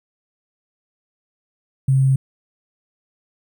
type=tone with sample-and-hold; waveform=sine; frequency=133.6 Hz; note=C3; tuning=36 cents sharp; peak=-12 dBFS; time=1.88-2.16 s; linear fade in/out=5 ms; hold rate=8820 Hz; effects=none